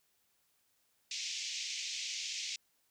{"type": "band-pass noise", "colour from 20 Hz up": "white", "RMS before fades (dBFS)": -40, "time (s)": [1.11, 2.56], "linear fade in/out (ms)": 2, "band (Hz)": [2200, 6700], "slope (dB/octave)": 48, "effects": ["white hiss -75 dBFS RMS until 2.9 s"]}